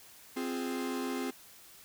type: chord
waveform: 45% pulse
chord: F minor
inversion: second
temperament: equal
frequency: 261.6 / 349.2 / 415.3 Hz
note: C4 / F4 / Ab4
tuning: 0 / 0 / 0 cents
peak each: -35 / -40 / -40 dBFS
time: 0.36-1.31 s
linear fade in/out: 10 ms
effects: white hiss -55 dBFS RMS until 1.84 s